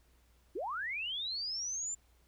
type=linear sweep; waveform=sine; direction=up; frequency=297 to 7310 Hz; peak=-35 dBFS; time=0.55-1.95 s; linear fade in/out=10 ms; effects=added 60 Hz sine -65 dBFS peak until 2.27 s + pink hiss -71 dBFS RMS until 2.27 s